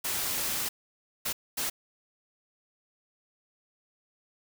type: noise bursts at uneven times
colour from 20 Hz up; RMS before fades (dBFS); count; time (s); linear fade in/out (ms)
white; -31; 3; 0.04-0.69 / 1.25-1.33 / 1.57-1.7; 10
effects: none